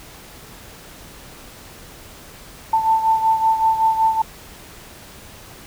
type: beating tone pair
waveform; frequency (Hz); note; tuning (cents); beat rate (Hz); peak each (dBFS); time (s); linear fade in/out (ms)
sine; 888 / 893.3; A5 / A5; +16 / +26; 5.3; -15 / -21; 2.73-4.22; 5
effects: pink hiss -41 dBFS RMS until 5.66 s